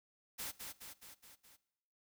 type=noise with echo; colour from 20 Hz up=white; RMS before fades=-43 dBFS; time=0.38-0.52 s; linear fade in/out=20 ms; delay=210 ms; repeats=5; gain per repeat=-4 dB; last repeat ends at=1.57 s; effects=noise-tail reverb RT60 0.9 s tail -19 dB re dry